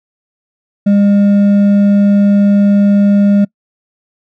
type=tone with hard clipping; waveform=triangle; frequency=201.9 Hz; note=G#3; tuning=49 cents flat; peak=-7 dBFS; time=0.86-3.45 s; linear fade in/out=10 ms; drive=8 dB; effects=noise-tail reverb RT60 0.1 s tail -25 dB re dry